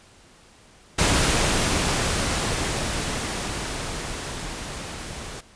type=noise with level ramp; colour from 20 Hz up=pink; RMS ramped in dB=-19 to -36 dBFS; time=0.98-5.41 s; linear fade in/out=10 ms; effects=pink hiss -52 dBFS RMS until 5.55 s + resampled to 22050 Hz